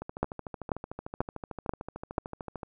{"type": "two click trains", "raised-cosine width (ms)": 1, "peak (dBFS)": [-12, -23], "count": [5, 36], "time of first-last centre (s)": [[0.23, 2.181], [0.02, 2.632]], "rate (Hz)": [2.05, 13.4], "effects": []}